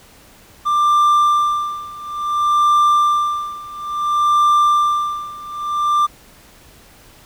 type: tone with tremolo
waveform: triangle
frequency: 1186 Hz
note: D6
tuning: 17 cents sharp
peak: -8 dBFS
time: 0.65-6.07 s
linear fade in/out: 20 ms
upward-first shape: sine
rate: 0.58 Hz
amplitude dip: 90%
effects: pink hiss -46 dBFS RMS until 7.25 s